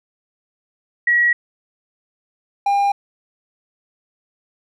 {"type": "tone pair in turn", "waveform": ["sine", "triangle"], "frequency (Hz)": [1916, 803], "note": ["A#6", "G5"], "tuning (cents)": [47, 41], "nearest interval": "octave + minor third", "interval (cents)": 1506, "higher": "first", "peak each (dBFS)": -12, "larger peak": "neither", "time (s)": [[1.07, 1.33], [2.66, 2.92]], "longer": "neither", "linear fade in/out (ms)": 5, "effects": []}